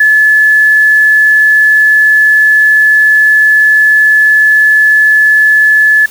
sine tone, 1723 Hz, A6, 37 cents flat, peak -3 dBFS, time 0-6.06 s, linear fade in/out 5 ms, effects white hiss -32 dBFS RMS until 6.1 s

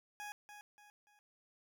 20% pulse tone with echo, 830.6 Hz, G#5, in tune, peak -39 dBFS, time 0.2-0.32 s, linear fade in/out 0 ms, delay 290 ms, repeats 3, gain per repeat -8 dB, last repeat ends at 1.19 s, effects none

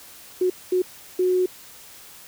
sine tone bursts at uneven times, 366.1 Hz, F#4, 18 cents flat, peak -17 dBFS, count 3, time 0.41-0.5 / 0.72-0.82 / 1.19-1.46 s, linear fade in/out 5 ms, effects white hiss -45 dBFS RMS until 2.27 s

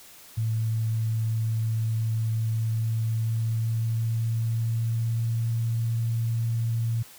sine tone with pitch glide, 111.8 to 115.01 Hz, A2 to A#2, +28 to -23 cents, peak -23 dBFS, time 0.37-7.03 s, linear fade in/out 10 ms, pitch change +49 cents, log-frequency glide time 2.51-5.4 s, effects white hiss -49 dBFS RMS until 7.18 s

